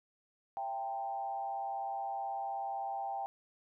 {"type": "tone with frequency modulation", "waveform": "sine", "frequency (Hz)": 790, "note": "G5", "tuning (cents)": 13, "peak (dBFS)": -35, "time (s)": [0.57, 3.26], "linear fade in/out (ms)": 0, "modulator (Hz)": 119, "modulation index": 0.73, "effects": []}